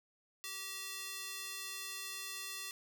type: tone with high-pass filter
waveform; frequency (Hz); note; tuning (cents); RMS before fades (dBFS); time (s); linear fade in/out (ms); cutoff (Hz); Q
square; 385.4; G4; -29; -44; 0.44-2.71; 0; 2700; 0.64
effects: none